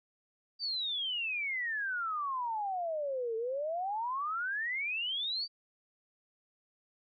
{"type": "exponential two-way sweep", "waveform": "sine", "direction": "down then up", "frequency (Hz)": [4699, 440, 4699], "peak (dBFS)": -32, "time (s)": [0.59, 5.48], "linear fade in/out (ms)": 50, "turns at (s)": 3.36, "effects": []}